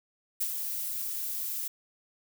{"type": "noise with ADSR envelope", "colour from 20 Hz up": "violet", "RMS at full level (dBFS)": -28, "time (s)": [0.4, 1.68], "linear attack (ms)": 13, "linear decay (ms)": 58, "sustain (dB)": -6, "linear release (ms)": 5, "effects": []}